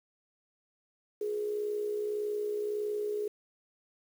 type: tone with amplitude modulation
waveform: sine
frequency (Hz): 418.5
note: G#4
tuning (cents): +13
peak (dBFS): -28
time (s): 1.21-3.28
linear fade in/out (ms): 5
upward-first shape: sine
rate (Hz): 61.7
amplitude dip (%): 50
effects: 9-bit